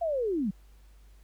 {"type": "linear sweep", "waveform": "sine", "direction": "down", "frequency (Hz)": [698.5, 174.61], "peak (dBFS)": -26, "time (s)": [0.01, 0.51], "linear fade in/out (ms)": 10, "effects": ["added 50 Hz sine -52 dBFS peak until 1.23 s", "pink hiss -66 dBFS RMS until 1.23 s"]}